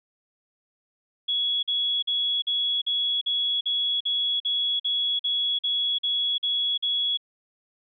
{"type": "tone bursts", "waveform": "sine", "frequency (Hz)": 3359, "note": "G#7", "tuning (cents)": 19, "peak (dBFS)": -22, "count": 15, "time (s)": [1.28, 7.174], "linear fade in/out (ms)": 10, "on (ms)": 350, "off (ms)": 46, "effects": []}